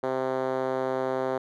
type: tone with band-pass filter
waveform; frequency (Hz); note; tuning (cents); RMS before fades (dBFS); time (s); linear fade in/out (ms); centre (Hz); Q
5% pulse; 130.8; C3; 0; -28; 0.03-1.38; 5; 470; 1.5
effects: none